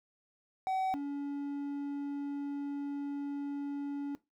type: tone pair in turn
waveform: triangle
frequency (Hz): 758 / 283.9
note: F#5 / C#4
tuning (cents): +42 / +41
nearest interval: octave + perfect fourth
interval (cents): 1701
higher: first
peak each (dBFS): -28 / -32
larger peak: first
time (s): 0.67-0.94 / 0.94-4.15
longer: second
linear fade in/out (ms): 0
effects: noise-tail reverb RT60 0.2 s tail -18 dB re dry